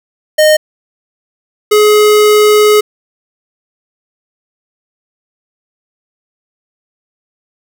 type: tone pair in turn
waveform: square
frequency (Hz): 615 / 421.8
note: D#5 / G#4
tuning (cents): -20 / +27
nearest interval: perfect fifth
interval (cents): 653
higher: first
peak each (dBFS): -5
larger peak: neither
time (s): 0.38-0.57 / 1.71-2.81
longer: second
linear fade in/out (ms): 10
effects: none